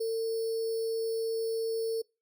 sine tone with sample-and-hold, 451.4 Hz, A4, 44 cents sharp, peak -28 dBFS, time 0-2.02 s, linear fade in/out 10 ms, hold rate 4900 Hz, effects noise-tail reverb RT60 0.3 s tail -26 dB re dry

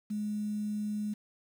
sine tone with quantisation, 210 Hz, G#3, 19 cents sharp, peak -31 dBFS, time 0.1-1.14 s, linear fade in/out 10 ms, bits 9, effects none

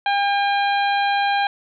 harmonic tone, 804 Hz, G5, 44 cents sharp, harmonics 1 / 2 / 3 / 4 / 5, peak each -18 / -24 / -28 / -30 / -32 dBFS, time 0.06-1.47 s, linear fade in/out 2 ms, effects none

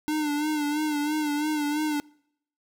square tone with vibrato, 299.6 Hz, D4, 35 cents sharp, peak -25 dBFS, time 0.08-2 s, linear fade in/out 0 ms, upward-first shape sine, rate 3 Hz, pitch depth 52 cents each way, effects noise-tail reverb RT60 0.7 s tail -25 dB re dry

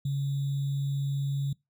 sine tone with sample-and-hold, 139.2 Hz, C#3, 8 cents sharp, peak -26 dBFS, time 0.05-1.53 s, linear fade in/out 5 ms, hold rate 3675 Hz, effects noise-tail reverb RT60 0.2 s tail -24 dB re dry

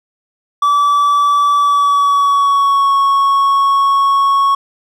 triangle tone with pitch glide, 1154 to 1105.7 Hz, D6 to C#6, -31 to -5 cents, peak -7 dBFS, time 0.62-4.55 s, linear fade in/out 5 ms, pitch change -74 cents, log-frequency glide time 1.57-2.94 s, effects none

